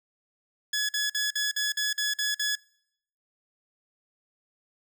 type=tone bursts; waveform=15% pulse; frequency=1695 Hz; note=G#6; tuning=35 cents sharp; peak=-19 dBFS; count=9; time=0.73-2.554 s; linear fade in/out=5 ms; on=160 ms; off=48 ms; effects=noise-tail reverb RT60 0.7 s tail -24 dB re dry